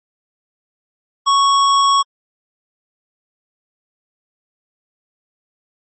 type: tone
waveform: square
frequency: 1108.7 Hz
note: C#6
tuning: in tune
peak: -11 dBFS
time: 1.26-2.03 s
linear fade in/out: 20 ms
effects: MP3 32 kbps